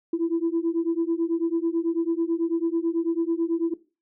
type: beating tone pair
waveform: sine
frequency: 328.8 / 337.9 Hz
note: E4 / E4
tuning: -4 / +43 cents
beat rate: 9.1 Hz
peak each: -24 dBFS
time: 0.13-3.74 s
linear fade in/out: 5 ms
effects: noise-tail reverb RT60 0.3 s tail -17 dB re dry + tanh soft clip ceiling -16 dBFS